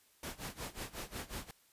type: noise with tremolo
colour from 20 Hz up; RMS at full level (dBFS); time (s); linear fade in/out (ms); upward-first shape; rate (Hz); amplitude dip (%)
pink; -41; 0.23-1.51; 2; sine; 5.5; 90
effects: white hiss -68 dBFS RMS until 1.72 s + resampled to 32000 Hz